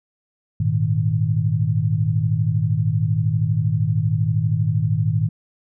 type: chord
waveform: sine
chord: Ab suspended second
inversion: none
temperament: equal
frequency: 103.83 / 116.54 / 155.56 Hz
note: Ab2 / Bb2 / Eb3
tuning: 0 / 0 / 0 cents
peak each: -21 dBFS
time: 0.6-5.29 s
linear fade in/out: 5 ms
effects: none